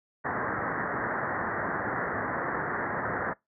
white low-pass noise, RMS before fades -31 dBFS, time 0.24-3.34 s, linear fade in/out 20 ms, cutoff 1900 Hz, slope 96 dB/octave, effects noise-tail reverb RT60 0.2 s tail -25 dB re dry + high-pass 100 Hz 12 dB/octave

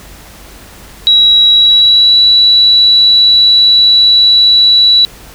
sine tone with pitch glide, 3879 to 3935 Hz, B7 to B7, -32 to -7 cents, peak -3 dBFS, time 1.07-5.05 s, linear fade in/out 0 ms, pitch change +25 cents, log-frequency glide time 1.5-2.17 s, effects added 50 Hz sine -38 dBFS peak until 5.34 s + pink hiss -35 dBFS RMS until 5.34 s

